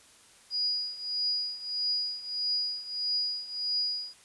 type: tone with tremolo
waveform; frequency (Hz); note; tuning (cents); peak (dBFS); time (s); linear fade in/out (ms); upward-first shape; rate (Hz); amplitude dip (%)
sine; 4900; D#8; -27; -25; 0.5-4.14; 50; triangle; 1.6; 85
effects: white hiss -57 dBFS RMS until 4.24 s + resampled to 24000 Hz